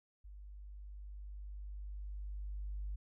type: tone with level ramp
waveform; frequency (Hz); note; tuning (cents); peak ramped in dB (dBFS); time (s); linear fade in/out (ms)
sine; 50; G1; +35; -49 to -37; 0.24-2.96; 10
effects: tanh soft clip ceiling -33 dBFS